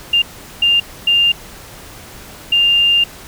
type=tone bursts at uneven times; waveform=sine; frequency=2800 Hz; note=F7; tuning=4 cents sharp; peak=-9 dBFS; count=4; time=0.13-0.22 / 0.62-0.8 / 1.07-1.32 / 2.52-3.04 s; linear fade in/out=5 ms; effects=pink hiss -36 dBFS RMS until 3.27 s